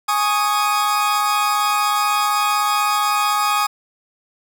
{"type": "chord", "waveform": "40% pulse", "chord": "Ab suspended fourth", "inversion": "none", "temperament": "equal", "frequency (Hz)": [830.6, 1108.7, 1244.5], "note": ["Ab5", "Db6", "Eb6"], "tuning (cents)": [0, 0, 0], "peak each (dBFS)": [-20, -23, -18], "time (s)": [0.08, 3.67], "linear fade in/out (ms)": 10, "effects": []}